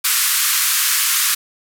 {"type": "band-pass noise", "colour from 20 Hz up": "white", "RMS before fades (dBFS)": -17, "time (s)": [0.04, 1.35], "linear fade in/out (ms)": 10, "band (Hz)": [1100, 15000], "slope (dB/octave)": 48, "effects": []}